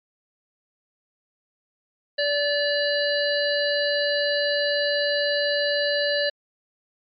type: harmonic tone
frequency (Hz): 579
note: D5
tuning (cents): -25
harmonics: 1 / 3 / 5 / 7 / 8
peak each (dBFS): -23 / -26 / -32 / -28 / -31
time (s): 2.18-6.3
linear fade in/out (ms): 10
effects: MP3 96 kbps